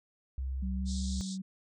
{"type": "tone with pitch glide", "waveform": "sine", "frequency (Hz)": [65.8, 68.4], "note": ["C2", "C#2"], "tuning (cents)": [10, -23], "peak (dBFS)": -32, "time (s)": [0.38, 1.21], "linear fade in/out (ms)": 0, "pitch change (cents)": 67, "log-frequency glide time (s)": [0.75, 0.81]}
{"type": "tone", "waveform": "sine", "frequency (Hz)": 190, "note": "F#3", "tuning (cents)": 46, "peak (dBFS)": -35, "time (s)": [0.62, 1.42], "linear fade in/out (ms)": 10}
{"type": "band-pass noise", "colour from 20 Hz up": "pink", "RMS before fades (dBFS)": -45, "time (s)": [0.85, 1.38], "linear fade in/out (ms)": 50, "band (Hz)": [3500, 8600], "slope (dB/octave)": 96}
{"effects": []}